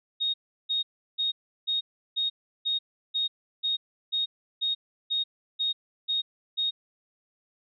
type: tone bursts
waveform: sine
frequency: 3729 Hz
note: A#7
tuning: in tune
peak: -24 dBFS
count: 14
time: 0.2-6.71 s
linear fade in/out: 20 ms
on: 140 ms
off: 350 ms
effects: none